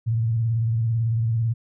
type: tone with vibrato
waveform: sine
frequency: 114.1 Hz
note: A#2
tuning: 37 cents flat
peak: -19 dBFS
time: 0.06-1.54 s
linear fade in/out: 20 ms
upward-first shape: square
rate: 18 Hz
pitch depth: 56 cents each way
effects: none